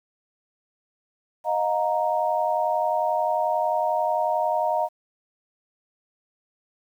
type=chord; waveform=sine; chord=Eb suspended second; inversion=none; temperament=equal with one note detuned; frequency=622.3 / 713.5 / 932.3 Hz; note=Eb5 / F5 / Bb5; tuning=0 / +37 / 0 cents; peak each=-25 dBFS; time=1.44-4.89 s; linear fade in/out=50 ms; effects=9-bit